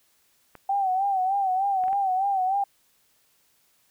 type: clicks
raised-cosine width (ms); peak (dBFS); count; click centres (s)
0.5; -28; 4; 0.553 / 1.838 / 1.882 / 1.93
type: tone with vibrato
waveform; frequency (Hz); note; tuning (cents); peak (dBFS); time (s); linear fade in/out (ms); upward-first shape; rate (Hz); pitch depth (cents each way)
sine; 770; G5; -31; -21; 0.69-2.64; 5; sine; 3.3; 76
effects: white hiss -65 dBFS RMS until 3.9 s